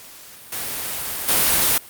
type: noise with level steps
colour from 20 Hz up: white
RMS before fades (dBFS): -27 / -17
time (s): 0.52-1.78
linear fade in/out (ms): 5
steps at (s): 1.28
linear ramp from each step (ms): 10
effects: white hiss -42 dBFS RMS until 1.89 s + Opus 48 kbps